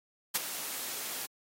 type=noise with ADSR envelope; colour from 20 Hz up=white; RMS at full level=-26 dBFS; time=0.34-1.27 s; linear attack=16 ms; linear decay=26 ms; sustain=-12 dB; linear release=21 ms; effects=high-pass 200 Hz 12 dB/octave + AAC 48 kbps